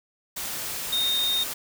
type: tone in noise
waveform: sine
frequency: 3686 Hz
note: A#7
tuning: 20 cents flat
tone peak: -22 dBFS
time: 0.92-1.44 s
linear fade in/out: 10 ms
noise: white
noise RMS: -32 dBFS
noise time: 0.36-1.54 s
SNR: +7 dB
effects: none